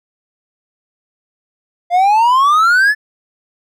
triangle exponential sweep, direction up, 688 to 1760 Hz, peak -6 dBFS, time 1.9-2.95 s, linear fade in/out 50 ms, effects none

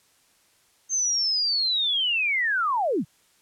sine linear sweep, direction down, 6370 to 114.1 Hz, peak -21 dBFS, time 0.89-3.05 s, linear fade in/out 50 ms, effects white hiss -62 dBFS RMS until 3.41 s + low-pass 11000 Hz 12 dB/octave

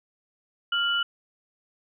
sine tone pair together, 1396.9 / 2960 Hz, F6 / F#7, 0 / 0 cents, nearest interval octave + minor second, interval 1300 cents, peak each -25 dBFS, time 0.72-1.03 s, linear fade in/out 5 ms, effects none

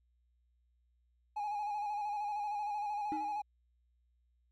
triangle tone with vibrato, 830.6 Hz, G#5, in tune, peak -32 dBFS, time 1.36-3.42 s, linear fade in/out 10 ms, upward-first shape square, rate 13 Hz, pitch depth 34 cents each way
sine tone with exponential decay, 311.1 Hz, D#4, in tune, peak -33 dBFS, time 3.12-3.42 s, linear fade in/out 0 ms, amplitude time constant 65 ms
effects tanh soft clip ceiling -28 dBFS + added 60 Hz sine -70 dBFS peak until 4.51 s

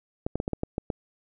clicks, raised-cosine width 2 ms, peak -14 dBFS, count 8, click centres 0.265 / 0.356 / 0.401 / 0.479 / 0.533 / 0.634 / 0.781 / 0.902 s, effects none

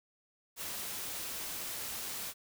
white noise, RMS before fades -40 dBFS, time 0.56-2.34 s, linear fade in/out 50 ms, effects none

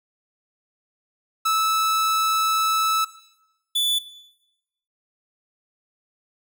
45% pulse tone pair in turn, 1308 / 3472 Hz, E6 / A7, -14 / -24 cents, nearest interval octave + perfect fourth, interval 1690 cents, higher second, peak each -18 / -19 dBFS, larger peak first, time 1.45-3.05 / 3.75-3.99 s, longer first, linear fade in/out 10 ms, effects noise-tail reverb RT60 0.9 s tail -17 dB re dry

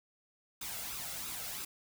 white noise with flanger, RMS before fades -41 dBFS, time 0.61-1.65 s, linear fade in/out 5 ms, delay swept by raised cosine 0.79 to 1.48 ms, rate 3 Hz, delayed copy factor +0.55, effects none

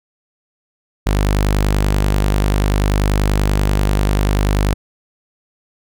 sawtooth tone, 50.3 Hz, G1, 45 cents sharp, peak -9 dBFS, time 1.06-4.74 s, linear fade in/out 10 ms, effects none

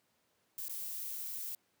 violet noise with dropouts, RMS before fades -41 dBFS, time 0.58-1.55 s, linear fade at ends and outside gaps 2 ms, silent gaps 0.684-0.695 s, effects pink hiss -75 dBFS RMS until 1.8 s + high-pass 150 Hz 12 dB/octave

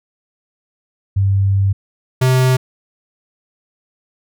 sine / square tone pair in turn, 98 / 128.95 Hz, G2 / C3, 0 / -25 cents, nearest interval perfect fourth, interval 475 cents, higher second, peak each -11 dBFS, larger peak neither, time 1.16-1.73 / 2.21-2.57 s, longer first, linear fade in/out 10 ms, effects none

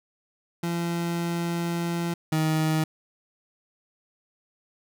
30% pulse tone pair in turn, 170.6 / 157.19 Hz, F3 / D#3, -40 / +18 cents, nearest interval minor second, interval 142 cents, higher first, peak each -23 / -19 dBFS, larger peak second, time 0.63-2.14 / 2.32-2.84 s, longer first, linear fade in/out 5 ms, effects none

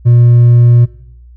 sine tone with hard clipping, 120 Hz, B2, 49 cents flat, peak -4 dBFS, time 0.05-0.86 s, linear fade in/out 20 ms, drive 2 dB, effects noise-tail reverb RT60 0.7 s tail -19 dB re dry + added 60 Hz sine -34 dBFS peak until 1.36 s

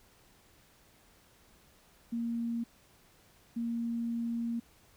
sine tone bursts at uneven times, 233.1 Hz, A#3, in tune, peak -31 dBFS, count 2, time 2.12-2.64 / 3.56-4.6 s, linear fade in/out 10 ms, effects pink hiss -63 dBFS RMS until 4.96 s

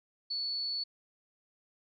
sine tone, 4435 Hz, C#8, in tune, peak -32 dBFS, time 0.3-0.84 s, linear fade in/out 10 ms, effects none

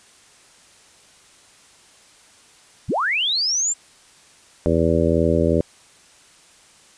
sine linear sweep, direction up, 30.87 to 7459 Hz, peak -18 dBFS, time 2.88-3.74 s, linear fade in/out 20 ms
harmonic tone, 82.6 Hz, E2, 4 cents sharp, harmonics 1 / 2 / 3 / 4 / 5 / 6 / 7, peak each -23 / -23 / -23 / -23 / -23 / -23 / -23 dBFS, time 4.66-5.61 s, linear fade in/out 0 ms
effects white hiss -51 dBFS RMS until 6.97 s + resampled to 22050 Hz

